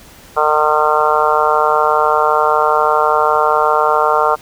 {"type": "harmonic tone", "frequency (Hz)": 152.1, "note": "D#3", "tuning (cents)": -39, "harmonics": [3, 4, 5, 6, 7, 8, 9], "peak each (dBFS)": [-18, -18, -18, -18, -18, -18, -18], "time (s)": [0.36, 4.36], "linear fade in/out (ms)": 20, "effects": ["pink hiss -41 dBFS RMS until 4.41 s"]}